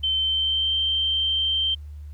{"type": "tone with pitch glide", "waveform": "sine", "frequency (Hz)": [3093, 3134], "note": ["G7", "G7"], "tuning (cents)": [-24, -1], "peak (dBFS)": -20, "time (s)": [0.03, 1.75], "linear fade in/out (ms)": 10, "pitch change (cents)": 23, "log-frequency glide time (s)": [0.16, 0.74], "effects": ["added 74 Hz sine -35 dBFS peak until 2.13 s", "pink hiss -64 dBFS RMS until 2.13 s"]}